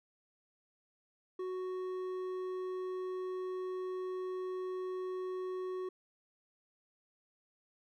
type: tone with hard clipping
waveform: triangle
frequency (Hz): 370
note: F#4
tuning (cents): 0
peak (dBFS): -38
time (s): 1.39-5.89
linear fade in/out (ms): 5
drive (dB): 10
effects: none